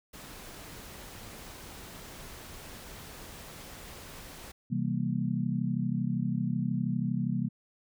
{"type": "noise", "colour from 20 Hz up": "pink", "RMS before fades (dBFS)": -46, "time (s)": [0.13, 4.52], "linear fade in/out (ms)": 10}
{"type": "chord", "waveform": "sine", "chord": "C dominant seventh", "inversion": "none", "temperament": "just", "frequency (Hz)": [130.81, 163.52, 196.22, 235.5], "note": ["C3", "E3", "G3", "Bb3"], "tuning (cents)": [0, -14, 2, 18], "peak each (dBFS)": -33, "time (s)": [4.7, 7.49], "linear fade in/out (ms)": 20}
{"effects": []}